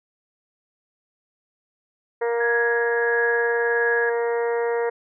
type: harmonic tone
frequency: 234.6 Hz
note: A#3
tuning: 11 cents sharp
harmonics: 2 / 3 / 4 / 5 / 6 / 7 / 8 / 9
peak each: -21 / -33 / -31 / -41 / -38 / -38 / -35 / -44 dBFS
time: 2.21-4.9 s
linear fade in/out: 10 ms
type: tone with tremolo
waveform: sine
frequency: 1661.2 Hz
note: G#6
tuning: in tune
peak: -20 dBFS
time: 2.4-4.1 s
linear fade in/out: 10 ms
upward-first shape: triangle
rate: 1.5 Hz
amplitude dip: 45%
effects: none

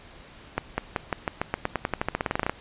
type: accelerating click train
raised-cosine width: 0.5 ms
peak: -9 dBFS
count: 22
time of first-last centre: 0.58-2.496 s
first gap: 200 ms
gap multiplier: 0.91
effects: pink hiss -48 dBFS RMS until 2.6 s + resampled to 8000 Hz

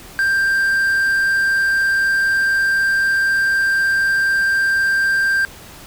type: tone with quantisation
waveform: triangle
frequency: 1581 Hz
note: G6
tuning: 14 cents sharp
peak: -12 dBFS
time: 0.19-5.45 s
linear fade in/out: 0 ms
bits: 6
effects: pink hiss -39 dBFS RMS until 5.86 s

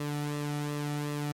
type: tone with flanger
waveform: sawtooth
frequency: 146.83 Hz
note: D3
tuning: in tune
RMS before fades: -33 dBFS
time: 0-1.32 s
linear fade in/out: 5 ms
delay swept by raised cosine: 1.3 to 1.92 ms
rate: 2.7 Hz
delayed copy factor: -0.55
effects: MP3 64 kbps

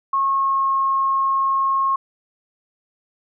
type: tone with pitch glide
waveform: sine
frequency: 1089 to 1082.1 Hz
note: C#6 to C#6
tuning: -31 to -42 cents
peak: -16 dBFS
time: 0.13-1.96 s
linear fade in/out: 5 ms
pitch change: -11 cents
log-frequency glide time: 0.29-0.74 s
effects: none

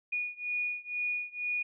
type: beating tone pair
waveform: sine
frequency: 2453 / 2455.1 Hz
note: D#7 / D#7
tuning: -25 / -24 cents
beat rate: 2.1 Hz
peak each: -34 / -35 dBFS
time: 0.12-1.63 s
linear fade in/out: 10 ms
effects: none

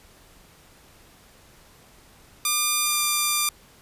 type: tone with pitch glide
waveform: 5% pulse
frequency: 1200 to 1191.7 Hz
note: D6 to D6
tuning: +37 to +25 cents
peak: -9 dBFS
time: 2.45-3.49 s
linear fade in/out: 2 ms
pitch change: -12 cents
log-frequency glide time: 2.83-3.04 s
effects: pink hiss -53 dBFS RMS until 3.81 s + resampled to 32000 Hz

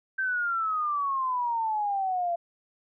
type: exponential sweep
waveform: sine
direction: down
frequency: 1568 to 678 Hz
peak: -25 dBFS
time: 0.18-2.36 s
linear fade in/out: 10 ms
effects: none

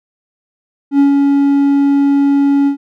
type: tone with ADSR envelope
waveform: triangle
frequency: 280.6 Hz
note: C#4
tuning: 21 cents sharp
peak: -3 dBFS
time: 0.91-2.77 s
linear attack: 82 ms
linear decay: 120 ms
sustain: -3 dB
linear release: 100 ms
effects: none

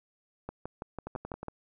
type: two click trains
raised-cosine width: 1 ms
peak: -23 / -24 dBFS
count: 7 / 5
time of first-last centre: 0.49-1.483 / 1.07-1.43 s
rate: 6.04 / 11.1 Hz
effects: none

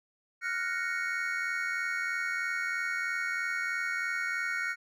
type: chord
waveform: triangle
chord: Gb major seventh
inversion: third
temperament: equal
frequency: 1396.9 / 1480 / 1864.7 / 2217 Hz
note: F6 / Gb6 / Bb6 / Db7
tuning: 0 / 0 / 0 / 0 cents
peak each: -34 dBFS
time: 0.41-4.76 s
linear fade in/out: 50 ms
effects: none

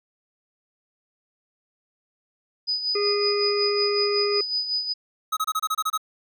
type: tone with tremolo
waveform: sine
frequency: 4978 Hz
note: D#8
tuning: in tune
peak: -21 dBFS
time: 2.67-4.94 s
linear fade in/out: 20 ms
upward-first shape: sine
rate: 5.4 Hz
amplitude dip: 60%
type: harmonic tone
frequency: 410 Hz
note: G#4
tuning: 22 cents flat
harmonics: 1 / 3 / 5 / 6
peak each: -22 / -32 / -37 / -37 dBFS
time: 2.95-4.41 s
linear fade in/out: 5 ms
type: tone bursts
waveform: square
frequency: 1274 Hz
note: D#6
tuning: 41 cents sharp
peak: -22 dBFS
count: 9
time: 5.32-5.977 s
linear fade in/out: 10 ms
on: 49 ms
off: 27 ms
effects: none

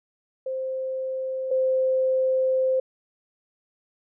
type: tone pair in turn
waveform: sine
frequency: 523.3 / 521 Hz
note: C5 / C5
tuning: 0 / -7 cents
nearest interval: unison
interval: 7 cents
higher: first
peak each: -26 / -19 dBFS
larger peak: second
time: 0.46-1.51 / 1.51-2.8 s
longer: second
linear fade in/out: 5 ms
effects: none

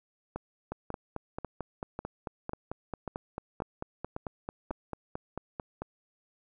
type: two click trains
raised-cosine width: 1 ms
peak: -21 / -21 dBFS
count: 24 / 9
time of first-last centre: 0.72-5.82 / 0.36-4.708 s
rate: 4.51 / 1.84 Hz
effects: none

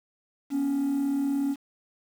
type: tone pair together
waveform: triangle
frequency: 242.7 / 279.6 Hz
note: B3 / C#4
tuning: -30 / +15 cents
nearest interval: major second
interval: 245 cents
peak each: -31 / -21 dBFS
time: 0.5-1.56 s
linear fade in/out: 50 ms
effects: tanh soft clip ceiling -19 dBFS + 8-bit

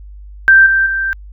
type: tone with level steps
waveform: sine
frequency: 1568 Hz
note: G6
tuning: in tune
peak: -3 / -9 / -14 dBFS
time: 0.48-1.13 s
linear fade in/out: 0 ms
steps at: 0.66 / 0.86 s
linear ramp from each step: 5 ms
effects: added 50 Hz sine -31 dBFS peak until 1.32 s

